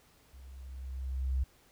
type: tone with level ramp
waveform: sine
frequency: 65.41 Hz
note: C2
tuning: in tune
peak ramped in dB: -49 to -26 dBFS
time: 0.33-1.44 s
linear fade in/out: 10 ms
effects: pink hiss -64 dBFS RMS until 1.71 s